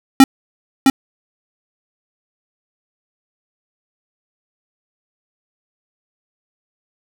square tone with echo, 268.4 Hz, C4, 44 cents sharp, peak -3 dBFS, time 0.2-0.24 s, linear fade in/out 2 ms, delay 660 ms, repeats 1, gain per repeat -5 dB, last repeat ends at 0.9 s, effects none

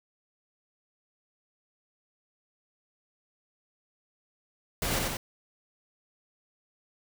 pink noise with echo, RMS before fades -30 dBFS, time 4.82-4.99 s, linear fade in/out 2 ms, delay 90 ms, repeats 2, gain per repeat -2 dB, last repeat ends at 5.17 s, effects none

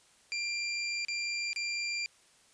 25% pulse tone with dropouts, 2378 Hz, D7, 21 cents sharp, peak -28 dBFS, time 0.32-2.06 s, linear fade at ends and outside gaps 0 ms, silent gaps 1.049-1.084 / 1.531-1.561 s, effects white hiss -63 dBFS RMS until 2.53 s + resampled to 22050 Hz

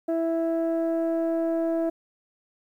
sine tone pair together, 329.6 / 659.3 Hz, E4 / E5, 0 / 0 cents, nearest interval octave, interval 1200 cents, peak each -23 / -24 dBFS, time 0.08-1.9 s, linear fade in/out 10 ms, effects tanh soft clip ceiling -19 dBFS + 10-bit

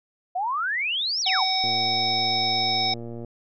sine exponential two-way sweep, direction up then down, 696 to 5820 to 696 Hz, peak -23 dBFS, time 0.35-1.44 s, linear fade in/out 10 ms, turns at 1.21 s
harmonic tone, 756 Hz, F#5, 37 cents sharp, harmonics 1 / 3 / 5 / 7, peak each -26 / -31 / -26 / -25 dBFS, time 1.26-2.94 s, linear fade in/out 5 ms
click train, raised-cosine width 2 ms, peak -24 dBFS, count 189, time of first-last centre 1.64-3.247 s, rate 117 Hz
effects none

